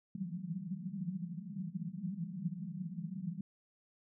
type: band-pass noise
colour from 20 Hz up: white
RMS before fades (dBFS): -41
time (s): 0.15-3.41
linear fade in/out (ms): 5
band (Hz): 160 to 200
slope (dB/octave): 96
effects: none